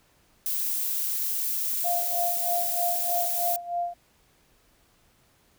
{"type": "noise", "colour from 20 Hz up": "violet", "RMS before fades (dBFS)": -28, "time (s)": [0.46, 3.56], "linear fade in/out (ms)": 0}
{"type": "tone with tremolo", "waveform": "sine", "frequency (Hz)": 697, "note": "F5", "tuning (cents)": -4, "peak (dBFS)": -24, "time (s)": [1.84, 3.94], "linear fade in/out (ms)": 10, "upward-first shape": "sine", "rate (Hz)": 3.2, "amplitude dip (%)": 80}
{"effects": ["pink hiss -63 dBFS RMS until 5.58 s"]}